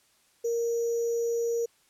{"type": "tone with sample-and-hold", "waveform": "sine", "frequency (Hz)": 466.2, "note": "A#4", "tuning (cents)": 0, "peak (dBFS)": -25, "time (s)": [0.44, 1.66], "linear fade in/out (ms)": 10, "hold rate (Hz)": 6300, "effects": ["white hiss -65 dBFS RMS until 1.89 s", "low-pass 11000 Hz 12 dB/octave"]}